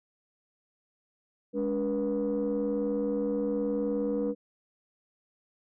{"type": "tone cluster", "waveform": "sine", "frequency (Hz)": [207.1, 286.3, 482], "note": ["G#3", "D4", "B4"], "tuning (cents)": [-5, -44, -42], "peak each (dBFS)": [-31, -30, -28], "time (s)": [1.53, 4.35], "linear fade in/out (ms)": 50, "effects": ["tanh soft clip ceiling -22 dBFS"]}